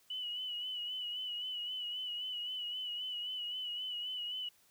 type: tone with vibrato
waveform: sine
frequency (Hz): 2960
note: F#7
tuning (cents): 0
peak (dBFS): -37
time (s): 0.1-4.49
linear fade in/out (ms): 5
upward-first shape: sine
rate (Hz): 3.8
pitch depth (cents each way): 46
effects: white hiss -68 dBFS RMS until 4.7 s